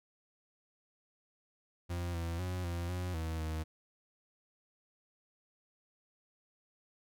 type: tone with pitch steps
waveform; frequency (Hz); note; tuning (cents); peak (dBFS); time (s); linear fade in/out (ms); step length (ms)
40% pulse; 87.2 / 84.2 / 90.9 / 86.2 / 90.2 / 80.7 / 79.1; F2 / E2 / F#2 / F2 / F#2 / E2 / D#2; -2 / +37 / -30 / -22 / -44 / -36 / +29; -34; 1.89-3.64; 20; 250
effects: none